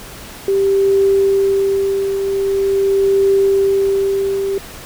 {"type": "tone with tremolo", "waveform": "sine", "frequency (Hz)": 392, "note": "G4", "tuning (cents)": 0, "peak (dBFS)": -9, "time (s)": [0.48, 4.58], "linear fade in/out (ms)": 2, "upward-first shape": "triangle", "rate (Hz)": 0.44, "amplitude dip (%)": 55, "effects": ["pink hiss -34 dBFS RMS until 4.85 s"]}